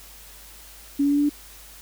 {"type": "tone with pitch steps", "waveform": "sine", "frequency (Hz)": [282.3, 284.8, 287.2, 289.7, 292.3], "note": ["C#4", "C#4", "D4", "D4", "D4"], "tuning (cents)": [32, 47, -39, -24, -8], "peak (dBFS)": -17, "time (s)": [0.99, 1.295], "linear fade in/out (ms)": 10, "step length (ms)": 61, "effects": ["added 50 Hz sine -49 dBFS peak until 1.81 s", "white hiss -46 dBFS RMS until 1.81 s"]}